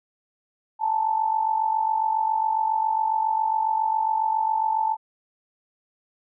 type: tone with amplitude modulation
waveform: sine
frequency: 880 Hz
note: A5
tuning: in tune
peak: -17 dBFS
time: 0.79-4.97 s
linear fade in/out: 50 ms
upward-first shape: sine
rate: 47.3 Hz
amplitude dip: 70%
effects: none